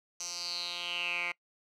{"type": "tone with band-pass filter sweep", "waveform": "10% pulse", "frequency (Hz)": 174.61, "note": "F3", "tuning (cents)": 0, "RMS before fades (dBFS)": -36, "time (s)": [0.2, 1.32], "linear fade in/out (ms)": 5, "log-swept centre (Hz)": [6000, 2100], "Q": 6.2, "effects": ["noise-tail reverb RT60 0.1 s tail -23 dB re dry"]}